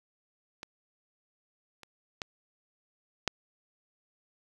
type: clicks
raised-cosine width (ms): 0.2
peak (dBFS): -23 / -30 / -17 / -9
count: 4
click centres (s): 0.631 / 1.833 / 2.218 / 3.277
effects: 8-bit